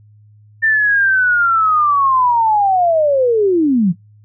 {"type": "linear sweep", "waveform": "sine", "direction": "down", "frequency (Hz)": [1798, 163.7], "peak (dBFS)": -10, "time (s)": [0.62, 3.93], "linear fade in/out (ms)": 20, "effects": ["noise-tail reverb RT60 0.2 s tail -24 dB re dry", "added 105 Hz sine -43 dBFS peak until 4.24 s"]}